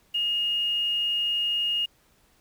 sine tone with quantisation, 2852 Hz, F7, 36 cents sharp, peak -23 dBFS, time 0.14-1.86 s, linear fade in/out 10 ms, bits 8, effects pink hiss -63 dBFS RMS until 2.4 s

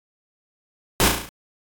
pink noise with echo, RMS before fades -17 dBFS, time 1-1.08 s, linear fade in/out 0 ms, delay 35 ms, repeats 6, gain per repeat -4 dB, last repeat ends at 1.29 s, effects AAC 64 kbps

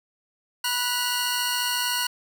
sawtooth tone cluster, 979 / 1476 / 2828 / 4374 Hz, B5 / F#6 / F7 / C#8, -15 / -5 / +21 / -24 cents, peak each -26 dBFS, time 0.64-2.07 s, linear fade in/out 5 ms, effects none

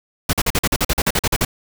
pink noise bursts, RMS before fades -17 dBFS, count 14, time 0.29-1.45 s, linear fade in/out 5 ms, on 42 ms, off 44 ms, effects none

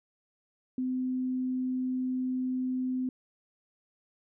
sine tone, 255.8 Hz, C4, 39 cents flat, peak -28 dBFS, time 0.78-3.09 s, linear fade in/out 2 ms, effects none

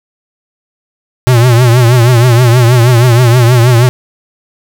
square tone with vibrato, 121.3 Hz, B2, 31 cents flat, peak -4 dBFS, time 1.27-3.89 s, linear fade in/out 0 ms, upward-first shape triangle, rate 6.3 Hz, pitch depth 120 cents each way, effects none

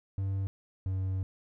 triangle tone pair in turn, 97.1 / 94.61 Hz, G2 / F#2, -16 / +39 cents, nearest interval unison, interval 45 cents, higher first, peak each -27 dBFS, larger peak neither, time 0.18-0.47 / 0.86-1.23 s, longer second, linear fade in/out 0 ms, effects none

